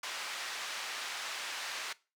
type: band-pass noise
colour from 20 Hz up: pink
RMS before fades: -40 dBFS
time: 0.03-1.93 s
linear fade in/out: 5 ms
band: 1200 to 5900 Hz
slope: 12 dB/octave
effects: noise-tail reverb RT60 0.3 s tail -20 dB re dry